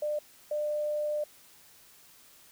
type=tone pair in turn; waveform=sine; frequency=598 / 598 Hz; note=D5 / D5; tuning=+31 / +31 cents; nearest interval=unison; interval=0 cents; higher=neither; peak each=-28 dBFS; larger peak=neither; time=0.02-0.19 / 0.51-1.24 s; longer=second; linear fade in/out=5 ms; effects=white hiss -57 dBFS RMS until 2.51 s